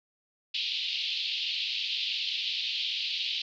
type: band-pass noise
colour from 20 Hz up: pink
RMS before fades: -32 dBFS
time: 0.54-3.42 s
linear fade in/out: 5 ms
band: 2700 to 4400 Hz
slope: 48 dB/octave
effects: none